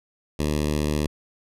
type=tone with notch filter; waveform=10% pulse; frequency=75 Hz; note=D2; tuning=37 cents sharp; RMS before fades=-24 dBFS; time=0.39-1.07 s; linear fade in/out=5 ms; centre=1400 Hz; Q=1.1; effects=low-pass 12000 Hz 12 dB/octave